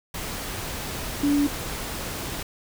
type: tone in noise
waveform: sine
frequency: 287.7 Hz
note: D4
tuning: 36 cents flat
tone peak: -18 dBFS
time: 1.23-1.47 s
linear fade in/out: 5 ms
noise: pink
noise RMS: -32 dBFS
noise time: 0.14-2.43 s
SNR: +11 dB
effects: none